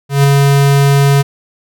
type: tone with ADSR envelope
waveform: square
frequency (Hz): 140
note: C#3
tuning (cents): +18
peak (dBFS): -5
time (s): 0.09-1.23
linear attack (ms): 150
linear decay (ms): 4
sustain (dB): -2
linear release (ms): 21
effects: none